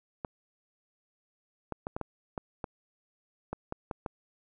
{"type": "clicks", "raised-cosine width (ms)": 1, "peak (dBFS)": -20, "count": 11, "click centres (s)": [0.248, 1.723, 1.869, 1.965, 2.013, 2.378, 2.642, 3.53, 3.724, 3.912, 4.062], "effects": []}